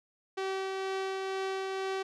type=tone with tremolo; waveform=sawtooth; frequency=383.7 Hz; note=G4; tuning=37 cents flat; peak=-27 dBFS; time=0.37-2.03 s; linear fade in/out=10 ms; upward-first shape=triangle; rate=2.1 Hz; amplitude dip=25%; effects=low-pass 5000 Hz 12 dB/octave